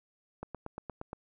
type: click train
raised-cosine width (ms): 1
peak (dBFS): -25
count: 7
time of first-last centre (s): 0.43-1.131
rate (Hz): 8.56
effects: none